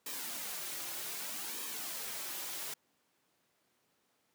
white noise with flanger, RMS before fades -41 dBFS, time 0.06-2.74 s, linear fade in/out 5 ms, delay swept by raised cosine 1.4 to 4.5 ms, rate 0.64 Hz, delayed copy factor -0.55, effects pink hiss -75 dBFS RMS until 4.34 s + high-pass 200 Hz 12 dB/octave

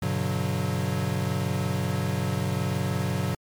square chord, G major seventh, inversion none, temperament equal with one note detuned, 98 / 123.47 / 144.23 / 185 Hz, G2 / B2 / D3 / F#3, 0 / 0 / -31 / 0 cents, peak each -31 dBFS, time 0.02-3.35 s, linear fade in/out 5 ms, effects MP3 96 kbps

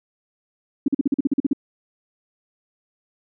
sine tone bursts, 277.2 Hz, C#4, in tune, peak -14 dBFS, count 11, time 0.86-1.532 s, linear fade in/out 5 ms, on 22 ms, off 43 ms, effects none

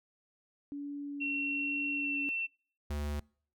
sine tone with vibrato, 285 Hz, C#4, 48 cents sharp, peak -37 dBFS, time 0.72-2.29 s, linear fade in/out 0 ms, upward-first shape sine, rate 1.1 Hz, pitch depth 9 cents each way
sine tone with pitch glide, 2724 to 2696 Hz, F7 to E7, -44 to +38 cents, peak -32 dBFS, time 1.2-2.47 s, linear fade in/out 20 ms, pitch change -18 cents, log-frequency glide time 1.94-2.13 s
square tone, 73.42 Hz, D2, in tune, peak -34 dBFS, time 2.9-3.2 s, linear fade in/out 5 ms
effects noise-tail reverb RT60 0.5 s tail -26 dB re dry

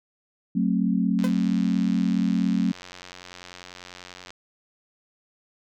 sine chord, F# diminished, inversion none, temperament just, 185 / 222 / 266.4 Hz, F#3 / A3 / C4, 0 / +16 / +31 cents, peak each -23 / -24 / -26 dBFS, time 0.55-2.72 s, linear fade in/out 10 ms
click train, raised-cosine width 0.2 ms, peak -23 dBFS, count 282, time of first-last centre 1.19-4.305 s, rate 90.2 Hz
sawtooth tone with exponential decay, 509 Hz, C5, 48 cents flat, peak -22 dBFS, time 1.24-1.35 s, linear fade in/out 0 ms, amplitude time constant 23 ms
effects none

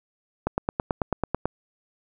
click train, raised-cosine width 1 ms, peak -9 dBFS, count 10, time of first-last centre 0.47-1.456 s, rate 9.13 Hz, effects none

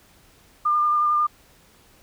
sine tone with vibrato, 1203 Hz, D6, 41 cents sharp, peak -17 dBFS, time 0.65-1.27 s, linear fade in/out 10 ms, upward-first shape sine, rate 11 Hz, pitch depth 14 cents each way, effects pink hiss -55 dBFS RMS until 2.02 s

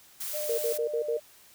blue noise, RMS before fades -35 dBFS, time 0.2-0.78 s, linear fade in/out 10 ms
sine tone with vibrato, 600 Hz, D5, 37 cents sharp, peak -32 dBFS, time 0.33-1.2 s, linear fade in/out 20 ms, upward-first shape sine, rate 5 Hz, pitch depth 8 cents each way
sine tone bursts, 466 Hz, A#4, 1 cent flat, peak -26 dBFS, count 5, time 0.49-1.171 s, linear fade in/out 5 ms, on 89 ms, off 59 ms
effects white hiss -56 dBFS RMS until 1.54 s

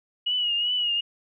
sine tone with vibrato, 2900 Hz, F#7, 35 cents flat, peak -22 dBFS, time 0.26-1.01 s, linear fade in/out 10 ms, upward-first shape triangle, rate 2.6 Hz, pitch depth 62 cents each way, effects none

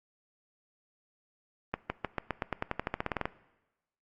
accelerating click train, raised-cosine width 0.5 ms, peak -15 dBFS, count 18, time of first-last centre 1.74-3.255 s, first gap 160 ms, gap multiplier 0.92, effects noise-tail reverb RT60 1.0 s tail -19 dB re dry + Opus 32 kbps

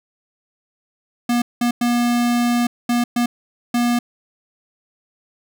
square tone bursts at uneven times, 240 Hz, B3, 49 cents flat, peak -16 dBFS, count 6, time 1.29-1.42 / 1.61-1.71 / 1.81-2.67 / 2.89-3.04 / 3.16-3.26 / 3.74-3.99 s, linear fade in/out 5 ms, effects none

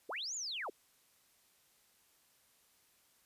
sine linear two-way sweep, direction up then down, 274.1 to 7160 to 274.1 Hz, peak -38 dBFS, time 0.09-0.7 s, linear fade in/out 5 ms, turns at 0.35 s, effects white hiss -70 dBFS RMS until 3.25 s + resampled to 32000 Hz

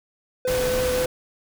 triangle tone with vibrato, 505 Hz, B4, 39 cents sharp, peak -19 dBFS, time 0.45-1.06 s, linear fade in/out 2 ms, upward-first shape triangle, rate 3.7 Hz, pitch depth 11 cents each way
pink noise, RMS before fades -28 dBFS, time 0.47-1.06 s, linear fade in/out 10 ms
effects none

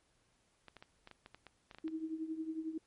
clicks, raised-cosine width 0.3 ms, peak -35 dBFS, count 12, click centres 0.683 / 0.767 / 0.825 / 1.074 / 1.113 / 1.261 / 1.346 / 1.467 / 1.712 / 1.747 / 1.785 / 1.88 s
sine tone with tremolo, 319 Hz, D#4, 43 cents sharp, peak -34 dBFS, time 1.84-2.78 s, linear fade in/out 5 ms, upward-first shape triangle, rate 11 Hz, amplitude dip 80%
effects pink hiss -74 dBFS RMS until 2.86 s + MP3 48 kbps

